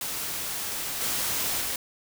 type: noise with level steps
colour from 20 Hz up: white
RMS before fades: -32 / -28 / -30 dBFS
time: 0.01-1.76 s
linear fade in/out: 2 ms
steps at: 1 / 1.6 s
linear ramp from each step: 20 ms
effects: none